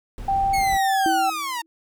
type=noise; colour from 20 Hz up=brown; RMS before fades=-33 dBFS; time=0.18-0.77 s; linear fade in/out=0 ms
type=tone with pitch glide; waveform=sine; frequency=784 to 772.3 Hz; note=G5 to G5; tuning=0 to -26 cents; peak=-18 dBFS; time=0.28-1.3 s; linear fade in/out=5 ms; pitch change=-26 cents; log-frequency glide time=0.49-1.03 s
type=linear sweep; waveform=sawtooth; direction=down; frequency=2217 to 906 Hz; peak=-22 dBFS; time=0.53-1.62 s; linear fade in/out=10 ms
type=tone with exponential decay; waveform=sine; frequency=325.9 Hz; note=E4; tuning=20 cents flat; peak=-20 dBFS; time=1.06-1.66 s; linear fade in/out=0 ms; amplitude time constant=130 ms
effects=none